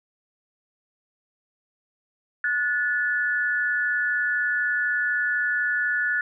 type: tone pair together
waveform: sine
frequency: 1458.1 / 1734 Hz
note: F#6 / A6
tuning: -26 / -26 cents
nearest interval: minor third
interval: 300 cents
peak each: -24 dBFS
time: 2.44-6.21 s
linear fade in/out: 2 ms
effects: none